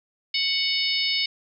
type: harmonic tone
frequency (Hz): 740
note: F#5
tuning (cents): 0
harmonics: 3 / 4 / 5 / 6 / 7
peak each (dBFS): -28 / -28 / -28 / -28 / -28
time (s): 0.34-1.26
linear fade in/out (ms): 5
effects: none